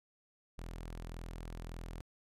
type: tone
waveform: sawtooth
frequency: 41.75 Hz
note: E1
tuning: 23 cents sharp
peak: -39 dBFS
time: 0.58-2.01 s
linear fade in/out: 0 ms
effects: resampled to 32000 Hz